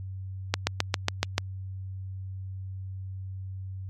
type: slowing click train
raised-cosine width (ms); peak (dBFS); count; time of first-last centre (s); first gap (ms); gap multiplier
0.2; -5; 7; 0.54-1.381; 130; 1.03
effects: added 95 Hz sine -34 dBFS peak until 3.89 s + MP3 64 kbps